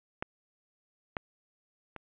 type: clicks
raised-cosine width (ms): 0.5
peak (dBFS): -18 / -17 / -26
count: 3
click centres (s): 0.225 / 1.168 / 1.963
effects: resampled to 8000 Hz + 9-bit